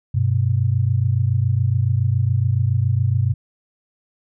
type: tone pair together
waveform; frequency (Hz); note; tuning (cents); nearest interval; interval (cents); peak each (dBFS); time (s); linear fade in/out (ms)
sine; 98 / 125.14; G2 / B2; 0 / +23; major third; 423; -18; 0.14-3.34; 10
effects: none